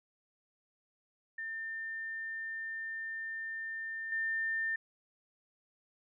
sine tone with level steps, 1800 Hz, A6, 39 cents sharp, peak -37 / -31 dBFS, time 1.38-4.76 s, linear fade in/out 5 ms, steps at 4.12 s, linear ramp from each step 2 ms, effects none

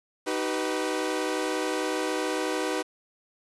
sawtooth chord, Eb augmented, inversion none, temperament equal with one note detuned, 311.1 / 382.2 / 493.9 Hz, Eb4 / G4 / B4, 0 / -44 / 0 cents, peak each -27 dBFS, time 0.26-2.83 s, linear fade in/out 20 ms, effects resampled to 24000 Hz + 8-bit

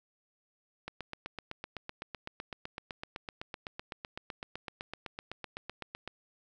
click train, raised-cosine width 0.3 ms, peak -23 dBFS, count 42, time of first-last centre 0.88-6.076 s, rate 7.89 Hz, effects none

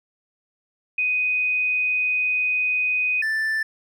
sine / triangle tone pair in turn, 2497 / 1765.6 Hz, D#7 / A6, +6 / +5 cents, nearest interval tritone, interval 601 cents, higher first, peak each -19 dBFS, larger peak neither, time 0.98-3.22 / 3.22-3.63 s, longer first, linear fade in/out 5 ms, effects none

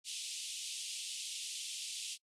pink band-pass noise, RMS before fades -43 dBFS, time 0.04-2.18 s, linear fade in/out 50 ms, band 2700 to 10000 Hz, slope 48 dB/octave, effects noise-tail reverb RT60 0.1 s tail -24 dB re dry

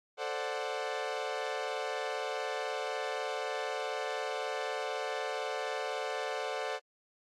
sawtooth chord, D dominant seventh, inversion second, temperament equal, 440 / 523.3 / 587.3 / 740 Hz, A4 / C5 / D5 / F#5, 0 / 0 / 0 / 0 cents, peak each -35 / -35 / -36 / -35 dBFS, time 0.17-6.8 s, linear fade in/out 50 ms, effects low-pass 5000 Hz 12 dB/octave + AAC 64 kbps

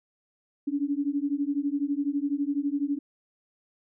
sine beating tone pair, 279.2 / 291.2 Hz, C#4 / D4, +13 / -15 cents, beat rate 12 Hz, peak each -28 dBFS, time 0.67-2.99 s, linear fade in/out 10 ms, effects none

